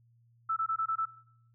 sine tone bursts, 1318.5 Hz, E6, in tune, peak -27 dBFS, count 6, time 0.49-1.056 s, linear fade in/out 10 ms, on 76 ms, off 22 ms, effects noise-tail reverb RT60 0.8 s tail -20 dB re dry + added 117 Hz sine -62 dBFS peak until 1.54 s

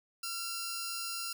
10% pulse tone pair together, 1370 / 4916 Hz, F6 / D#8, -34 / -22 cents, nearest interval octave + minor seventh, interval 2212 cents, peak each -30 / -33 dBFS, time 0.23-1.33 s, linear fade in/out 5 ms, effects none

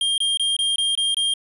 square tone bursts, 3208 Hz, G7, 39 cents sharp, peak -19 dBFS, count 7, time 0.01-1.338 s, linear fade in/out 2 ms, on 170 ms, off 23 ms, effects resampled to 32000 Hz

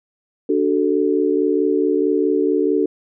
sine chord, D major, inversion none, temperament equal with one note detuned, 293.7 / 375.4 / 440 Hz, D4 / F#4 / A4, 0 / +25 / 0 cents, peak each -19 dBFS, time 0.49-2.86 s, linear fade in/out 5 ms, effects none

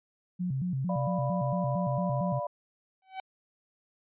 sine tone with vibrato, 154.8 Hz, D#3, 9 cents flat, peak -28 dBFS, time 0.39-2.4 s, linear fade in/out 20 ms, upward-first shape square, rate 4.4 Hz, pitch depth 260 cents each way
sine chord, B diminished, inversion first, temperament equal, 587.3 / 698.5 / 987.8 Hz, D5 / F5 / B5, 0 / 0 / 0 cents, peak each -33 / -37 / -36 dBFS, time 0.89-2.47 s, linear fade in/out 5 ms
45% pulse tone with exponential growth, 761 Hz, F#5, 48 cents sharp, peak -32 dBFS, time 3.02-3.2 s, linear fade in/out 2 ms, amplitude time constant 38 ms
effects resampled to 8000 Hz

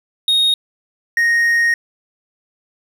triangle tone pair in turn, 3729 / 1864.5 Hz, A#7 / A#6, 0 / 0 cents, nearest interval octave, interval 1200 cents, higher first, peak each -10 dBFS, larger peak neither, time 0.28-0.54 / 1.17-1.74 s, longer second, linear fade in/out 2 ms, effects none

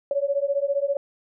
sine beating tone pair, 554.4 / 569.4 Hz, C#5 / C#5, 0 / +46 cents, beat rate 15 Hz, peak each -24 dBFS, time 0.11-0.97 s, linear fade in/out 2 ms, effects none

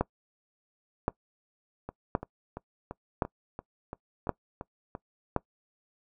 two click trains, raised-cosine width 1 ms, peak -23 / -11 dBFS, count 10 / 6, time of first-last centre 1.89-4.951 / 0.01-5.363 s, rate 2.94 / 0.934 Hz, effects noise-tail reverb RT60 0.1 s tail -22 dB re dry

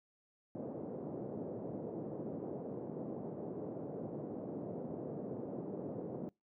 white band-pass noise, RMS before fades -43 dBFS, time 0.55-6.29 s, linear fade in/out 0 ms, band 130 to 520 Hz, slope 24 dB/octave, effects noise-tail reverb RT60 0.2 s tail -25 dB re dry

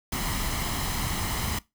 pink noise with comb filter, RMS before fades -29 dBFS, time 0.12-1.59 s, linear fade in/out 5 ms, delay 0.98 ms, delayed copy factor +0.5, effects noise-tail reverb RT60 0.2 s tail -20 dB re dry

